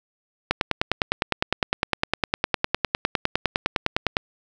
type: click train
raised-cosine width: 0.3 ms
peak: -3 dBFS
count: 37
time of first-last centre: 0.51-4.169 s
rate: 9.84 Hz
effects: none